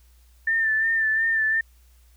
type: tone with vibrato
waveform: sine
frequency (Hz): 1784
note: A6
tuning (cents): +23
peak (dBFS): -19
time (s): 0.47-1.61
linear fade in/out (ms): 5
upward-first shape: sine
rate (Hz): 2.8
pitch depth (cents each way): 35
effects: added 60 Hz sine -52 dBFS peak until 2.16 s + white hiss -63 dBFS RMS until 2.16 s